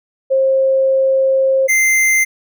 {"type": "tone pair in turn", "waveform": ["sine", "square"], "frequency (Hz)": [533, 2083], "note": ["C5", "C7"], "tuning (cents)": [32, -8], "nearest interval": "2 octaves", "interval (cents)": 2360, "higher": "second", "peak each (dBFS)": [-10, -11], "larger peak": "first", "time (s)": [[0.3, 1.68], [1.68, 2.25]], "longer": "first", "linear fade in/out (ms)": 20, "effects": []}